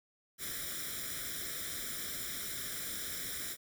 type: noise with comb filter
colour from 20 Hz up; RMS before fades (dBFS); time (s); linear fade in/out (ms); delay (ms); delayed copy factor
white; -40; 0.38-3.57; 50; 0.55; +0.9
effects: none